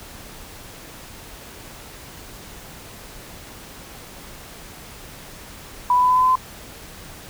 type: tone with pitch steps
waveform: sine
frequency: 987.8 / 994.1 / 1000.4 / 1006.8 / 1013.2 / 1019.7 / 1026.2 Hz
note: B5 / B5 / B5 / B5 / B5 / C6 / C6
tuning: 0 / +11 / +22 / +33 / +44 / -45 / -34 cents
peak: -13 dBFS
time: 5.9-6.355 s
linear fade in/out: 2 ms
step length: 65 ms
effects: pink hiss -40 dBFS RMS until 7.29 s